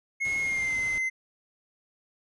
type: tone with pitch glide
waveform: triangle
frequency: 2165 to 2064 Hz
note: C#7 to C7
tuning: -41 to -24 cents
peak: -24 dBFS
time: 0.2-1.1 s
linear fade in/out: 20 ms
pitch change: -83 cents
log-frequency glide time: 0.39-0.77 s
type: noise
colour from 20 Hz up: pink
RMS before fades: -44 dBFS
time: 0.25-0.98 s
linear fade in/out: 0 ms
effects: resampled to 24000 Hz

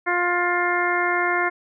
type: harmonic tone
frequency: 352.6 Hz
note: F4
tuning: 17 cents sharp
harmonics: 1 / 2 / 3 / 4 / 5 / 6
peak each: -26 / -26 / -26 / -26 / -26 / -26 dBFS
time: 0.06-1.5 s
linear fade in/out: 20 ms
effects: none

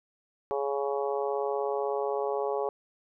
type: harmonic tone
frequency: 139.7 Hz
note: C#3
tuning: 14 cents sharp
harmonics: 3 / 4 / 5 / 6 / 7 / 8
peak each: -30 / -33 / -37 / -35 / -42 / -40 dBFS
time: 0.51-2.69 s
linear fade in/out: 0 ms
effects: none

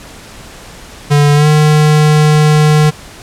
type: tone with pitch glide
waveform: square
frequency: 145.6 to 151.87 Hz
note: D3 to D#3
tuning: -15 to -42 cents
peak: -6 dBFS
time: 1.1-2.91 s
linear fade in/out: 20 ms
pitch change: +73 cents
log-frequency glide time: 1.34-1.47 s
effects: pink hiss -33 dBFS RMS until 3.22 s + low-pass 10000 Hz 12 dB/octave

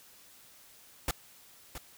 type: noise with echo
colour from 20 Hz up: pink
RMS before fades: -30 dBFS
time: 1.08-1.11 s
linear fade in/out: 2 ms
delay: 670 ms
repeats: 1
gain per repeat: -11 dB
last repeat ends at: 1.78 s
effects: white hiss -57 dBFS RMS until 1.97 s

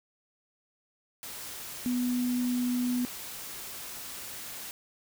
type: tone in noise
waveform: sine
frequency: 246.9 Hz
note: B3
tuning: in tune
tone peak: -26 dBFS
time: 1.86-3.05 s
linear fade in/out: 0 ms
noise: white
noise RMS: -41 dBFS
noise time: 1.23-4.71 s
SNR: +12 dB
effects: none

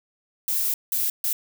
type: noise bursts at uneven times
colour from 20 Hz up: violet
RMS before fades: -24 dBFS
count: 3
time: 0.48-0.74 / 0.92-1.1 / 1.24-1.33 s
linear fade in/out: 2 ms
effects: none

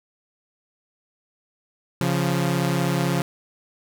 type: tone pair together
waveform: sawtooth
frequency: 138.59 / 174.61 Hz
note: C#3 / F3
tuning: 0 / 0 cents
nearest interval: major third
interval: 400 cents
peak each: -19 dBFS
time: 2.01-3.22 s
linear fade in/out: 0 ms
effects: none

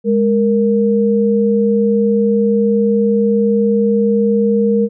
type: tone pair together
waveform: sine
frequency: 207.1 / 465.8 Hz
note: G#3 / A#4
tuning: -5 / -1 cents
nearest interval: octave + major second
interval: 1404 cents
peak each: -13 dBFS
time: 0.04-4.89 s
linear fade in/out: 50 ms
effects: none

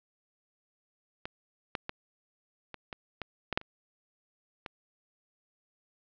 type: clicks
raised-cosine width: 0.3 ms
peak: -20 / -15 / -18 / -24 / -22 / -19 / -15 / -9 / -30 / -22 dBFS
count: 10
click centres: 1.255 / 1.752 / 1.894 / 2.743 / 2.928 / 3.217 / 3.527 / 3.575 / 3.614 / 4.662 s
effects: low-pass 4000 Hz 12 dB/octave

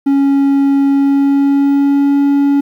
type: tone with pitch glide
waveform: triangle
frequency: 277.2 to 281.7 Hz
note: C#4 to C#4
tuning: 0 to +28 cents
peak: -6 dBFS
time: 0.06-2.61 s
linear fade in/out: 10 ms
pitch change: +28 cents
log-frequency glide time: 0.9-2.2 s
effects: 8-bit

